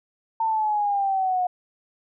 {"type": "exponential sweep", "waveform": "sine", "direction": "down", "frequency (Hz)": [904, 720], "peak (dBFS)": -20, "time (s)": [0.4, 1.47], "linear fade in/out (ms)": 5, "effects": []}